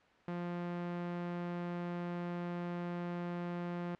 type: tone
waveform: sawtooth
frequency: 174.61 Hz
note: F3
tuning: in tune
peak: -33 dBFS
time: 0.28-3.95 s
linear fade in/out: 2 ms
effects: white hiss -64 dBFS RMS until 3.99 s + low-pass 2000 Hz 12 dB/octave